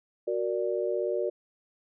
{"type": "chord", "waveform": "sine", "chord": "Gb augmented", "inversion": "none", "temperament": "equal", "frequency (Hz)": [370, 466.2, 587.3], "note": ["Gb4", "Bb4", "D5"], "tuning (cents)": [0, 0, 0], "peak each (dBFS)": [-30, -31, -31], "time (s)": [0.27, 1.3], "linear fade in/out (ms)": 10, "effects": []}